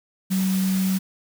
sine tone in noise, 189.3 Hz, F#3, 40 cents sharp, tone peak -19 dBFS, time 0.3-0.99 s, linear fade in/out 20 ms, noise white, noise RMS -33 dBFS, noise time 0.3-0.99 s, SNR +11 dB, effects none

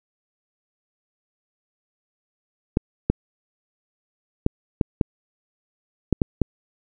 clicks, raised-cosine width 3 ms, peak -4 dBFS, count 8, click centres 2.771 / 3.1 / 4.464 / 4.812 / 5.012 / 6.127 / 6.218 / 6.417 s, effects none

